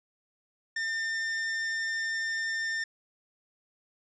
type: tone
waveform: 45% pulse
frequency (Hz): 1803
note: A6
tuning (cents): +42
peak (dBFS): -29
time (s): 0.76-2.84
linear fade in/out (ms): 5
effects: resampled to 16000 Hz